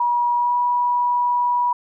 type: tone with pitch glide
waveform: sine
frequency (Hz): 962 to 973.2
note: B5 to B5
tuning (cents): -46 to -26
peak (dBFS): -16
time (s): 0-1.73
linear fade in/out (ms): 5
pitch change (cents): +20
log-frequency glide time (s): 0.36-0.55
effects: none